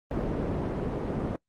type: low-pass noise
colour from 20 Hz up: white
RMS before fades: -30 dBFS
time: 0.11-1.36 s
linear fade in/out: 0 ms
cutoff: 400 Hz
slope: 12 dB/octave
effects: noise-tail reverb RT60 0.1 s tail -26 dB re dry + Opus 24 kbps